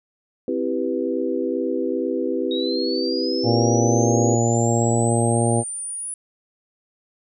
sine chord, C major seventh, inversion none, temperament equal, 261.6 / 329.6 / 392 / 493.9 Hz, C4 / E4 / G4 / B4, 0 / 0 / 0 / 0 cents, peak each -26 dBFS, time 0.48-4.35 s, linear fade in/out 2 ms
sine linear sweep, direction up, 3755 to 9850 Hz, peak -27 dBFS, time 2.51-6.14 s, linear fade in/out 2 ms
harmonic tone, 116.54 Hz, A#2, in tune, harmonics 1 / 2 / 3 / 4 / 5 / 6 / 7, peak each -20 / -23 / -25 / -26 / -27 / -28 / -28 dBFS, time 3.43-5.64 s, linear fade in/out 50 ms
effects none

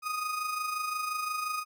35% pulse tone with amplitude modulation, 1244 Hz, D#6, 1 cent flat, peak -27 dBFS, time 0.02-1.65 s, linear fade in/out 50 ms, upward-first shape sine, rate 25.7 Hz, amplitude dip 50%, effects none

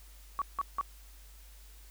sine tone bursts, 1128 Hz, C#6, 30 cents sharp, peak -28 dBFS, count 3, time 0.39-0.811 s, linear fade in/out 0 ms, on 27 ms, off 170 ms, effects added 50 Hz sine -51 dBFS peak until 1.9 s + white hiss -59 dBFS RMS until 1.9 s

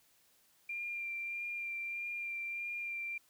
sine tone with vibrato, 2384 Hz, D7, 25 cents sharp, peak -37 dBFS, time 0.69-3.18 s, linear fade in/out 5 ms, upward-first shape sine, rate 1.6 Hz, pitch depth 17 cents each way, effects white hiss -69 dBFS RMS until 3.29 s

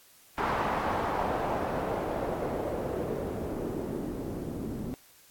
white noise with low-pass filter sweep, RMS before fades -32 dBFS, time 0.38-4.94 s, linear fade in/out 0 ms, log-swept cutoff 1100 to 260 Hz, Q 1.6, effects white hiss -58 dBFS RMS until 5.3 s + AAC 64 kbps

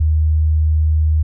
sine tone, 77.78 Hz, D#2, in tune, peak -11 dBFS, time 0-1.23 s, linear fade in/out 10 ms, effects none

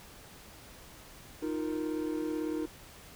triangle chord, Eb suspended second, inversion none, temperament equal, 311.1 / 349.2 / 466.2 Hz, Eb4 / F4 / Bb4, 0 / 0 / 0 cents, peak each -31 / -36 / -37 dBFS, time 1.42-2.66 s, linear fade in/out 10 ms, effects pink hiss -52 dBFS RMS until 3.15 s

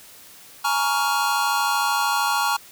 square chord, Bb minor seventh, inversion third, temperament just, 839.1 / 932.3 / 1118.8 / 1398.5 Hz, Ab5 / Bb5 / Db6 / F6, +18 / 0 / +16 / +2 cents, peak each -26 dBFS, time 0.64-2.57 s, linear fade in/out 10 ms, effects white hiss -46 dBFS RMS until 2.71 s

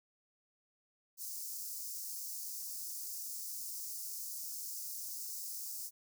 white high-pass noise, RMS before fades -43 dBFS, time 1.17-5.91 s, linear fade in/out 50 ms, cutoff 4900 Hz, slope 48 dB/octave, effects none

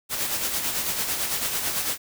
white noise with tremolo, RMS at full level -25 dBFS, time 0.09-1.98 s, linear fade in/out 50 ms, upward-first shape sine, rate 9 Hz, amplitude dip 45%, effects none

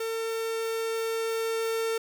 45% pulse tone with level ramp, 451.5 Hz, A4, 45 cents sharp, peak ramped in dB -29 to -26 dBFS, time 0-1.98 s, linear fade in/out 5 ms, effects none

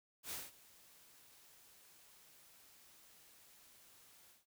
white noise with ADSR envelope, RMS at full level -43 dBFS, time 0.23-4.46 s, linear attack 88 ms, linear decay 190 ms, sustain -21 dB, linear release 160 ms, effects none

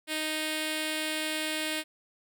5% pulse tone with notch filter, 310.9 Hz, D#4, 1 cent flat, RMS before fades -32 dBFS, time 0.07-1.84 s, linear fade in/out 50 ms, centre 1100 Hz, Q 1.2, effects none

